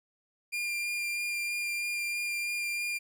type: tone with vibrato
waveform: 40% pulse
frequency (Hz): 2400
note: D7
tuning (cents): +37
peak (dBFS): -30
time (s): 0.52-2.99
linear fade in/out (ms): 20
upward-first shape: sine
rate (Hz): 3.1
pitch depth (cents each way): 10
effects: none

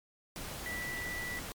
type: tone in noise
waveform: sine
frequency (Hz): 1964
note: B6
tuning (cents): -10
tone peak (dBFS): -37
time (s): 0.66-1.39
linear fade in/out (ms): 0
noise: pink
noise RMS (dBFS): -42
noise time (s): 0.36-1.52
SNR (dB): +2
effects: MP3 96 kbps

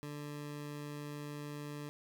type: tone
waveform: 20% pulse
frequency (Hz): 146.83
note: D3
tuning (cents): 0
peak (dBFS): -37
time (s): 0.03-1.89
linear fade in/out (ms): 0
effects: none

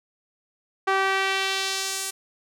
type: tone with band-pass filter sweep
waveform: sawtooth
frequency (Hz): 386.1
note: G4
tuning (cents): -26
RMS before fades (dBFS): -25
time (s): 0.87-2.11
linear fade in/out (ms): 10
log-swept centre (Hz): 1200 to 9200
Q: 1.1
effects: none

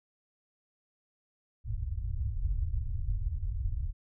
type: low-pass noise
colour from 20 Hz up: pink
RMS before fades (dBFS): -32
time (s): 1.64-3.93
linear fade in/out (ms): 50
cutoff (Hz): 110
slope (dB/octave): 48
effects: none

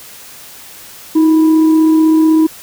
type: tone with frequency modulation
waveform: sine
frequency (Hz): 316.5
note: D#4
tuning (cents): +30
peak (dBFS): -6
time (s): 1.15-2.47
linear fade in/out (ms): 10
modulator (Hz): 669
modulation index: 0.22
effects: white hiss -35 dBFS RMS until 2.62 s

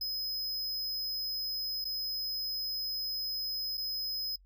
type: tone with dropouts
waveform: square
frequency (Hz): 5070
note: D#8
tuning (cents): +32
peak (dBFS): -33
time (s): 0.01-4.36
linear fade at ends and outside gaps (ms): 5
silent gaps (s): 1.844-1.852 / 3.773-3.777
effects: noise-tail reverb RT60 0.1 s tail -26 dB re dry + added 46 Hz sine -57 dBFS peak until 4.45 s

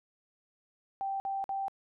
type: tone bursts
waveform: sine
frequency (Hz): 782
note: G5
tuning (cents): -4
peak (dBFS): -31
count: 3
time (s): 1.01-1.682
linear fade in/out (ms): 0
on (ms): 190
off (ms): 51
effects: none

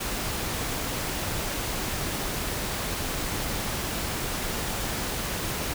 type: noise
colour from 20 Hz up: pink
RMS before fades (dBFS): -30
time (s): 0-5.74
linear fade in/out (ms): 10
effects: none

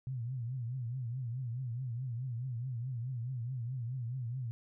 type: tone with vibrato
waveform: sine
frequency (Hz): 123.2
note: B2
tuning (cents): -4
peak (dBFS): -35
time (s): 0.07-4.51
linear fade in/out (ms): 0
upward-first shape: triangle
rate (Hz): 4.7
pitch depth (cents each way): 160
effects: none

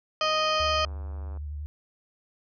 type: harmonic tone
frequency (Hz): 622.3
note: D#5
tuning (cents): 0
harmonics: 1 / 2 / 3 / 4 / 5 / 7 / 8 / 9 / 10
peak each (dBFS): -28 / -26 / -38 / -33 / -31 / -37 / -34 / -46 / -46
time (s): 0.21-0.85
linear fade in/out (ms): 2
type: click train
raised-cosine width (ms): 1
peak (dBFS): -35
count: 112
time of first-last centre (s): 0.22-1.373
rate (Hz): 96.3
type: tone with vibrato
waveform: sine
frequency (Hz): 73.9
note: D2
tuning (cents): +11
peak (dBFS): -32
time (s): 0.6-1.66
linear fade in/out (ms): 0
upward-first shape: sine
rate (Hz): 11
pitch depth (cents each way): 37
effects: none

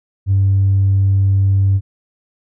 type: tone with tanh clipping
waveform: triangle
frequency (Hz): 97.6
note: G2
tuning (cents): -7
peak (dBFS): -10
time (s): 0.26-1.81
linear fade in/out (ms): 50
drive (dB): 5
effects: none

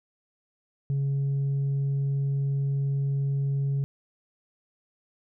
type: tone with tanh clipping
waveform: sine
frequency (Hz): 138.59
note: C#3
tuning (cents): 0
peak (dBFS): -24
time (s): 0.9-3.84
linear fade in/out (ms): 0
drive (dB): 1
effects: none

